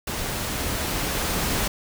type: noise with level ramp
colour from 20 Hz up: pink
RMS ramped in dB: -29 to -24 dBFS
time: 0.07-1.68 s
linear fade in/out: 5 ms
effects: none